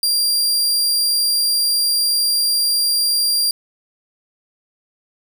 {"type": "tone", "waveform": "sawtooth", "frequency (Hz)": 4763, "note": "D8", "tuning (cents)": 24, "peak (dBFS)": -12, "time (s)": [0.03, 3.51], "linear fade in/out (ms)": 2, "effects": []}